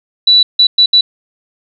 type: tone bursts at uneven times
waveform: sine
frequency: 3951 Hz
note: B7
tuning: in tune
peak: -4 dBFS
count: 4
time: 0.27-0.43 / 0.59-0.67 / 0.78-0.86 / 0.93-1.01 s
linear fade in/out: 5 ms
effects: none